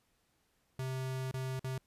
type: tone with dropouts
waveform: square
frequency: 130.81 Hz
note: C3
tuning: in tune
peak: -36 dBFS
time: 0.79-1.78 s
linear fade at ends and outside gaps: 2 ms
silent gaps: 1.313-1.34 / 1.594-1.643 s
effects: pink hiss -75 dBFS RMS until 1.86 s + resampled to 32000 Hz